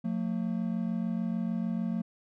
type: tone pair together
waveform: triangle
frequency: 179.5 / 226.2 Hz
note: F3 / A3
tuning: +48 / +48 cents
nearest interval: major third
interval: 400 cents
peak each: -30 / -29 dBFS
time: 0.04-2.02 s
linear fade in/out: 10 ms
effects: none

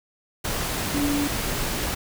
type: tone in noise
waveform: sine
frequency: 288 Hz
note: D4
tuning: 34 cents flat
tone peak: -22 dBFS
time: 0.94-1.28 s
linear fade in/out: 10 ms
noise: pink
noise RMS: -27 dBFS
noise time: 0.44-1.95 s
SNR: +2 dB
effects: none

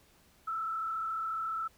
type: tone with frequency modulation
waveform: sine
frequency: 1319 Hz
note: E6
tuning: 1 cent sharp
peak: -32 dBFS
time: 0.47-1.68 s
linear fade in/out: 10 ms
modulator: 34.4 Hz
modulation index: 0.82
effects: pink hiss -64 dBFS RMS until 1.77 s

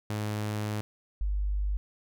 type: tone pair in turn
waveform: sawtooth / sine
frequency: 105.9 / 49.98 Hz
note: G#2 / G1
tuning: +34 / +34 cents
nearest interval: octave + minor second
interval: 1300 cents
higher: first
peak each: -26 dBFS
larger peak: neither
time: 0.1-0.81 / 1.21-1.77 s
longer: first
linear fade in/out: 0 ms
effects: none

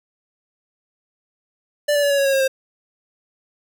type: tone with pitch steps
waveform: square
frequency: 587.3 / 578.9 / 570.6 / 562.4 / 554.3 / 546.4 / 538.6 / 530.8 Hz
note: D5 / D5 / C#5 / C#5 / C#5 / C#5 / C#5 / C5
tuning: 0 / -25 / +50 / +25 / 0 / -25 / -50 / +25 cents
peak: -16 dBFS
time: 1.88-2.48 s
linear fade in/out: 10 ms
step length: 75 ms
effects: none

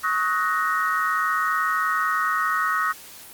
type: chord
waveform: sine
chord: D# minor seventh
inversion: third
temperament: equal with one note detuned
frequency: 1108.7 / 1269.2 / 1480 / 1864.7 Hz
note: C#6 / D#6 / F#6 / A#6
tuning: 0 / +34 / 0 / 0 cents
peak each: -28 / -23 / -27 / -27 dBFS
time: 0.03-2.93 s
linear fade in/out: 20 ms
effects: white hiss -43 dBFS RMS until 3.33 s + Opus 48 kbps

